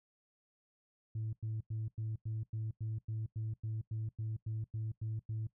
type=tone bursts; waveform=sine; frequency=110 Hz; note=A2; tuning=in tune; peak=-34 dBFS; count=16; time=1.15-5.47 s; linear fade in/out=5 ms; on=180 ms; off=96 ms; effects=noise-tail reverb RT60 0.1 s tail -20 dB re dry + tanh soft clip ceiling -33 dBFS